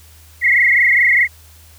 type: tone with frequency modulation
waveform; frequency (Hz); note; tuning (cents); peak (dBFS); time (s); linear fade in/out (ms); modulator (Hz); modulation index
sine; 2041; C7; -44; -9; 0.41-1.28; 50; 24.8; 5.7
effects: added 79 Hz sine -43 dBFS peak until 1.78 s + white hiss -47 dBFS RMS until 1.78 s